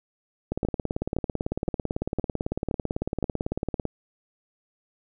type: two click trains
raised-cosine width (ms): 2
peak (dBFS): -13 / -13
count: 61 / 6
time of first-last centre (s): 0.52-3.853 / 0.65-3.227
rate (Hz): 18 / 1.94
effects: none